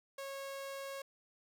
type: tone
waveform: sawtooth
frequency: 548 Hz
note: C#5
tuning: 20 cents flat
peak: -38 dBFS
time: 0.18-1.02 s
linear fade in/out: 5 ms
effects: none